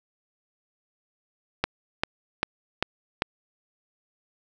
click train, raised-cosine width 0.3 ms, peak -6 dBFS, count 5, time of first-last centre 1.64-3.221 s, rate 2.53 Hz, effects none

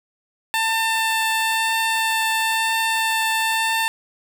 15% pulse tone with vibrato, 893 Hz, A5, 25 cents sharp, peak -12 dBFS, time 0.54-3.88 s, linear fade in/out 0 ms, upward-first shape triangle, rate 1 Hz, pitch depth 9 cents each way, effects none

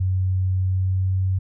sine tone with pitch glide, 93.3 to 94.17 Hz, F#2 to F#2, +15 to +31 cents, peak -18 dBFS, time 0-1.39 s, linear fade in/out 10 ms, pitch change +16 cents, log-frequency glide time 0.6-1.13 s, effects none

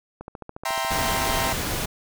click train, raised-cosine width 1 ms, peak -22 dBFS, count 17, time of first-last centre 0.21-1.345 s, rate 14.1 Hz
sawtooth chord, C dominant seventh, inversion first, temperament equal, 659.3 / 784 / 932.3 / 1046.5 Hz, E5 / G5 / Bb5 / C6, 0 / 0 / 0 / 0 cents, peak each -26 dBFS, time 0.65-1.53 s, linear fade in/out 5 ms
pink noise, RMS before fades -27 dBFS, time 0.9-1.86 s, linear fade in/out 10 ms
effects none

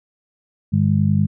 harmonic tone, 50.4 Hz, G1, 49 cents sharp, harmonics 2 / 3 / 4, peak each -18 / -18 / -18 dBFS, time 0.72-1.27 s, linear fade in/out 20 ms, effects none

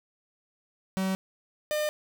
45% pulse tone pair in turn, 190 / 604.3 Hz, F#3 / D5, +46 / +49 cents, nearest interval octave + minor sixth, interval 2003 cents, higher second, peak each -26 dBFS, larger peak neither, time 0.97-1.15 / 1.71-1.89 s, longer neither, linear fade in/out 0 ms, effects none

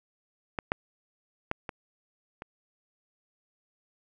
clicks, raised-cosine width 0.5 ms, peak -15 / -10 / -13 / -20 / -24 dBFS, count 5, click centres 0.588 / 0.719 / 1.514 / 1.692 / 2.421 s, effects none

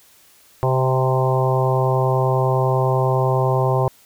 harmonic tone with a mistuned harmonic, 130 Hz, C3, 11 cents flat, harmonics 1 / 3 / 4 / 5 / 6 / 7 / 8, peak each -18 / -23 / -24 / -25 / -26 / -26 / -27 dBFS, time 0.63-3.88 s, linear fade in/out 0 ms, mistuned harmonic 6, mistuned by +22 cents, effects white hiss -52 dBFS RMS until 4.05 s

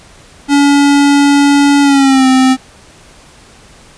square tone with pitch glide, 284.1 to 260.5 Hz, C#4 to C4, +43 to -7 cents, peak -6 dBFS, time 0.48-2.57 s, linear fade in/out 50 ms, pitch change -150 cents, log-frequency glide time 1.82-2.27 s, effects pink hiss -40 dBFS RMS until 3.97 s + resampled to 22050 Hz

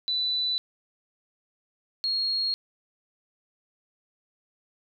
sine tone pair in turn, 3981 / 4284 Hz, B7 / C8, +13 / +40 cents, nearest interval minor second, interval 127 cents, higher second, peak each -24 dBFS, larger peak neither, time 0.08-0.58 / 2.04-2.54 s, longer neither, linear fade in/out 0 ms, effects none

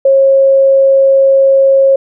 sine tone, 542 Hz, C#5, 39 cents flat, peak -4 dBFS, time 0.05-1.96 s, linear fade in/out 5 ms, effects none

